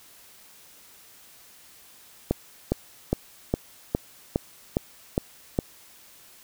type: click train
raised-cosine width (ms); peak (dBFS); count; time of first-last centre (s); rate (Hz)
2; -8; 9; 2.31-5.589; 2.44
effects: white hiss -52 dBFS RMS until 6.43 s